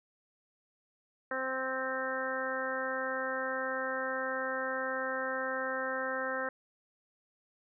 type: harmonic tone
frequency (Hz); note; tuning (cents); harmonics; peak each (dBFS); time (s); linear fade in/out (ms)
261.6; C4; 0; 1 / 2 / 3 / 4 / 5 / 6 / 7; -44 / -36 / -44 / -42 / -40 / -38 / -40; 1.31-6.49; 2
effects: none